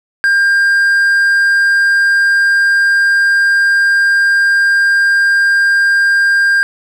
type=tone; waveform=triangle; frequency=1600 Hz; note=G6; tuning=35 cents sharp; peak=-6 dBFS; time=0.24-6.63 s; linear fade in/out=0 ms; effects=none